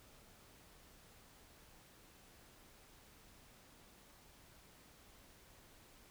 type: silence
effects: pink hiss -63 dBFS RMS until 6.1 s